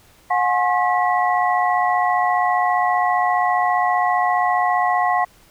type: tone cluster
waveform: sine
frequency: 723 / 838 / 1074 / 1949 Hz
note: F#5 / G#5 / C6 / B6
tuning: -40 / +15 / +45 / -23 cents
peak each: -18 / -23 / -21 / -25 dBFS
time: 0.3-5.25 s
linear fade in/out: 10 ms
effects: pink hiss -52 dBFS RMS until 5.5 s